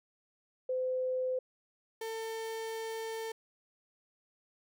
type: tone pair in turn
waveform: sine / 35% pulse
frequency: 512 / 447.8 Hz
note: C5 / A4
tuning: -38 / +30 cents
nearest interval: major second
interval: 232 cents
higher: first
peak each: -30 / -35 dBFS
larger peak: first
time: 0.69-1.39 / 2.01-3.32 s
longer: second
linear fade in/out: 5 ms
effects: none